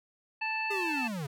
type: harmonic tone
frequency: 880 Hz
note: A5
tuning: in tune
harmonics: 1 / 2 / 3 / 5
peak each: -35 / -39 / -32 / -46 dBFS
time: 0.41-1.08 s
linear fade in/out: 10 ms
type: linear sweep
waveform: square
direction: down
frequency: 415.7 to 130.81 Hz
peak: -34 dBFS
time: 0.7-1.27 s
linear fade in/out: 10 ms
effects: none